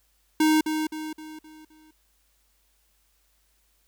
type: tone with echo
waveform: square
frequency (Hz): 311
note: D#4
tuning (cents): -1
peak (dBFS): -18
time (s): 0.4-0.61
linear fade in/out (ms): 5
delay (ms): 260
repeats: 5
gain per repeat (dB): -7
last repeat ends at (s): 1.91
effects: added 50 Hz sine -68 dBFS peak until 3.87 s + white hiss -68 dBFS RMS until 3.87 s